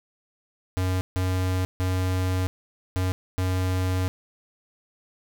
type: tone bursts at uneven times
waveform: square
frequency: 92.5 Hz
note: F#2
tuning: in tune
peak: -23 dBFS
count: 5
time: 0.77-1.01 / 1.16-1.65 / 1.8-2.47 / 2.96-3.12 / 3.38-4.08 s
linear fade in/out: 0 ms
effects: none